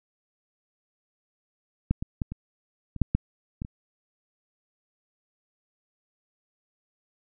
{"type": "clicks", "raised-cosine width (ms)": 5, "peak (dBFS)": [-10, -18, -15, -22, -24, -7, -9, -19, -25], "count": 9, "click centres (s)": [1.91, 2.025, 2.218, 2.32, 2.963, 3.017, 3.15, 3.619, 3.649], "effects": []}